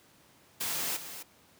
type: noise with echo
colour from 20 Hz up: white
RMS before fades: -33 dBFS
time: 0.6-0.97 s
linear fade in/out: 10 ms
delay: 260 ms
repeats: 1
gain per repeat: -10 dB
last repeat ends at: 1.23 s
effects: pink hiss -61 dBFS RMS until 1.59 s + high-pass 100 Hz 12 dB/octave